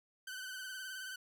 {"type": "tone with vibrato", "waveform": "sawtooth", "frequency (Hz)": 1521, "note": "F#6", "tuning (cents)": 47, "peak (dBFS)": -39, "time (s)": [0.27, 1.16], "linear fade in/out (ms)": 5, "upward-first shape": "sine", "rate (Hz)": 19, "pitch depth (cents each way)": 48, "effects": []}